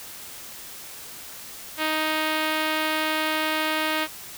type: tone with notch filter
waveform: 5% pulse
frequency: 312 Hz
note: D#4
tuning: 5 cents sharp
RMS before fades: -25 dBFS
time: 1.77-4.08 s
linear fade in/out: 50 ms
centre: 7800 Hz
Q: 0.61
effects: white hiss -40 dBFS RMS until 4.37 s